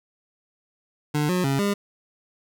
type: tone with pitch steps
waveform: 25% pulse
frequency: 149.1 / 181.3 / 137.1 / 202.1 Hz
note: D3 / F#3 / C#3 / G#3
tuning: +27 / -35 / -19 / -47 cents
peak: -17 dBFS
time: 1.14-1.74 s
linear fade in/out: 10 ms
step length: 150 ms
effects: none